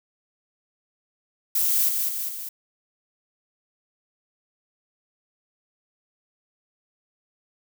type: noise with echo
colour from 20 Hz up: violet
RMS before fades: -22 dBFS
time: 1.55-1.89 s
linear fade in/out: 5 ms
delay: 200 ms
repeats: 3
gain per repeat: -4 dB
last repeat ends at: 2.49 s
effects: none